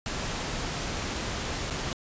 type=noise with dropouts; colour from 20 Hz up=pink; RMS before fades=-32 dBFS; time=0.06-1.93 s; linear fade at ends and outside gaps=1 ms; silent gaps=1.701-1.707 s; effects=resampled to 16000 Hz